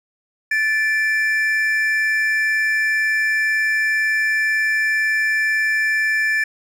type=tone pair together; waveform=triangle; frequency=1749 / 2352 Hz; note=A6 / D7; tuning=-11 / +2 cents; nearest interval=perfect fourth; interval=513 cents; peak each=-15 / -22 dBFS; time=0.51-6.44 s; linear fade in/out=5 ms; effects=none